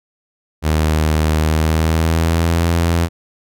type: tone with pitch glide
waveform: sawtooth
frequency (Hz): 77.78 to 84.33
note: D#2 to E2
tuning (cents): 0 to +40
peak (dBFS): -9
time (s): 0.62-3.09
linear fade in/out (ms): 50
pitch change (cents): +140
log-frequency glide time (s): 1.4-2.63
effects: none